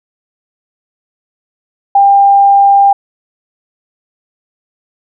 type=tone; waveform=sine; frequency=797 Hz; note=G5; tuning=28 cents sharp; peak=-3 dBFS; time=1.95-2.93 s; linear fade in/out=5 ms; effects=none